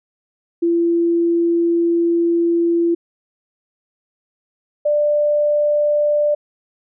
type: tone pair in turn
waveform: sine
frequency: 339.3 / 591.9 Hz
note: F4 / D5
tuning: -50 / +13 cents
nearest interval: minor seventh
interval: 963 cents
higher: second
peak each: -13 dBFS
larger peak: neither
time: 0.62-2.95 / 4.85-6.35 s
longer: first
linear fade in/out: 10 ms
effects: none